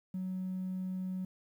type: tone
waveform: triangle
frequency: 185.8 Hz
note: F#3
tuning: 7 cents sharp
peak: -31 dBFS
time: 0.14-1.25 s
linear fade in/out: 5 ms
effects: tanh soft clip ceiling -31 dBFS + 11-bit